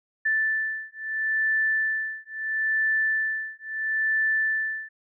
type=beating tone pair; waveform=sine; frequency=1760 / 1760.75 Hz; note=A6 / A6; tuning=0 / +1 cents; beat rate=0.75 Hz; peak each=-26 dBFS; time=0.25-4.89 s; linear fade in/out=10 ms; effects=none